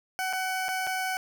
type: tone with dropouts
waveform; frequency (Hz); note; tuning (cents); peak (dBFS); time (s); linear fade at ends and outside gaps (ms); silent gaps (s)
20% pulse; 751; F#5; +26; -23; 0.19-1.17; 0; 0.328-0.333 / 0.683-0.689 / 0.868-0.872
effects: none